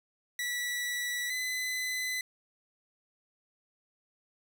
sawtooth tone pair in turn, 1952 / 2014 Hz, B6 / B6, -21 / +33 cents, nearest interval minor second, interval 54 cents, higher second, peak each -28 dBFS, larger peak neither, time 0.39-1.3 / 1.3-2.21 s, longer neither, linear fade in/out 2 ms, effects none

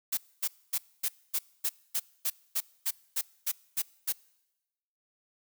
blue noise bursts, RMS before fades -29 dBFS, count 14, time 0.12-4.126 s, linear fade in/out 10 ms, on 54 ms, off 250 ms, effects noise-tail reverb RT60 1.0 s tail -24 dB re dry

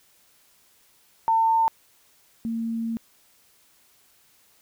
sine tone pair in turn, 901 / 228.1 Hz, A5 / A#3, +41 / -37 cents, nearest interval 2 octaves, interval 2378 cents, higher first, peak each -17 / -25 dBFS, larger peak first, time 1.28-1.68 / 2.45-2.97 s, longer second, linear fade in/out 0 ms, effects white hiss -60 dBFS RMS until 4.61 s

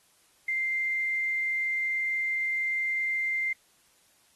sine tone with quantisation, 2093 Hz, C7, in tune, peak -26 dBFS, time 0.48-3.53 s, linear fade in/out 5 ms, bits 9, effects white hiss -64 dBFS RMS until 4.35 s + AAC 32 kbps

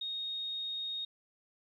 sine tone, 3724 Hz, A#7, 2 cents flat, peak -35 dBFS, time 0.01-1.05 s, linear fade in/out 5 ms, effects 12-bit

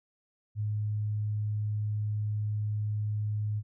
sine tone, 105.6 Hz, G#2, 29 cents sharp, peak -28 dBFS, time 0.55-3.63 s, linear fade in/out 50 ms, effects none

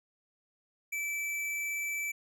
square tone, 2317 Hz, D7, 24 cents flat, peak -33 dBFS, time 0.92-2.12 s, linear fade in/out 10 ms, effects none

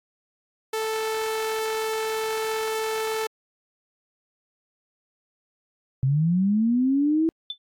sawtooth tone, 440 Hz, A4, in tune, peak -21 dBFS, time 0.73-3.27 s, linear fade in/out 5 ms
sine linear sweep, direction up, 127.6 to 329.6 Hz, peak -18 dBFS, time 6.03-7.29 s, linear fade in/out 0 ms
sine tone with exponential decay, 3520 Hz, A7, in tune, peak -24 dBFS, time 7.5-7.58 s, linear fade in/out 2 ms, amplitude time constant 16 ms
effects AAC 64 kbps

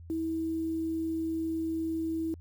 sine tone with quantisation, 324.1 Hz, E4, 29 cents flat, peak -29 dBFS, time 0.1-2.34 s, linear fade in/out 0 ms, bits 9, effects added 84 Hz sine -45 dBFS peak until 2.4 s

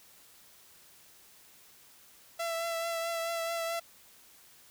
sawtooth tone with vibrato, 668 Hz, E5, 23 cents sharp, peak -28 dBFS, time 2.39-3.8 s, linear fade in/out 10 ms, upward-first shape triangle, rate 4.6 Hz, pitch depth 25 cents each way, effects white hiss -58 dBFS RMS until 4.7 s

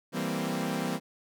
sawtooth chord, C dominant seventh, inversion first, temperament equal, 164.81 / 196 / 233.1 / 261.6 Hz, E3 / G3 / Bb3 / C4, 0 / 0 / 0 / 0 cents, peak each -31 dBFS, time 0.12-1 s, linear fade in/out 50 ms, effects none

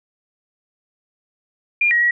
sine tone with pitch steps, 2406 / 1898 / 1917 Hz, D7 / A#6 / A#6, +41 / +31 / +48 cents, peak -13 dBFS, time 1.81-2.11 s, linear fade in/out 5 ms, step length 100 ms, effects none

